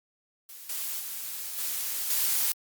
blue noise with level steps, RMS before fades -45 / -33 / -36 / -31 / -26 dBFS, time 0.49-2.52 s, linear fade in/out 2 ms, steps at 0.69 / 0.99 / 1.58 / 2.1 s, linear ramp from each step 5 ms, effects Opus 48 kbps

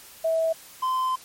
sine / triangle tone pair in turn, 650 / 1031.8 Hz, E5 / C6, -24 / -24 cents, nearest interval minor sixth, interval 800 cents, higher second, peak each -20 dBFS, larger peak neither, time 0.24-0.53 / 0.82-1.16 s, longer second, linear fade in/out 10 ms, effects white hiss -47 dBFS RMS until 1.24 s + MP3 64 kbps

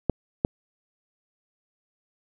clicks, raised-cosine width 2 ms, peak -7 dBFS, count 2, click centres 0.097 / 0.449 s, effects none

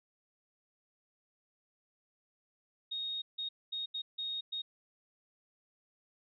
sine tone bursts at uneven times, 3729 Hz, A#7, in tune, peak -35 dBFS, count 6, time 2.91-3.22 / 3.38-3.49 / 3.72-3.86 / 3.94-4.02 / 4.18-4.41 / 4.52-4.62 s, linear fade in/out 10 ms, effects none

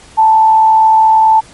sine tone with frequency modulation, 880 Hz, A5, in tune, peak -4 dBFS, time 0.17-1.41 s, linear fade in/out 20 ms, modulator 69.1 Hz, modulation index 0.26, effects pink hiss -39 dBFS RMS until 1.53 s + MP3 48 kbps

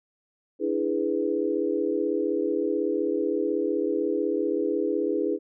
sine chord, E dominant seventh, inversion third, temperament equal, 293.7 / 329.6 / 415.3 / 493.9 Hz, D4 / E4 / G#4 / B4, 0 / 0 / 0 / 0 cents, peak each -30 / -28 / -27 / -30 dBFS, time 0.59-5.39 s, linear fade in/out 50 ms, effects none

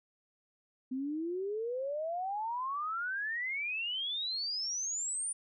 sine exponential sweep, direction up, 252.6 to 9397 Hz, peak -33 dBFS, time 0.91-5.33 s, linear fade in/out 10 ms, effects none

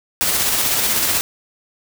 white noise with tremolo, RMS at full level -17 dBFS, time 0.21-1.21 s, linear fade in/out 0 ms, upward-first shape square, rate 16 Hz, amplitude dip 25%, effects none

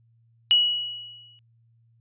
sine tone with exponential decay, 2925 Hz, F#7, 21 cents flat, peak -13 dBFS, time 0.51-1.39 s, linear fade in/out 0 ms, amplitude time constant 190 ms, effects added 115 Hz sine -58 dBFS peak until 2 s + resampled to 8000 Hz

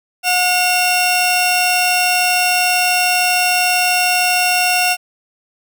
sawtooth tone pair together, 724 / 2733 Hz, F#5 / F7, -38 / -38 cents, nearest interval octave + major seventh, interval 2300 cents, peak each -12 dBFS, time 0.23-4.97 s, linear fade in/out 50 ms, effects none

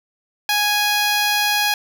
10% pulse tone, 830 Hz, G#5, 1 cent flat, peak -8 dBFS, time 0.49-1.74 s, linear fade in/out 2 ms, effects none

